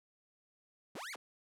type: linear two-way sweep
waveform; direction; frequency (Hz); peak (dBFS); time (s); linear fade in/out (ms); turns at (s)
sawtooth; up then down; 103.83 to 2349 to 103.83; -39; 0.95-1.16; 5; 1.12
effects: low-pass 12000 Hz 12 dB/octave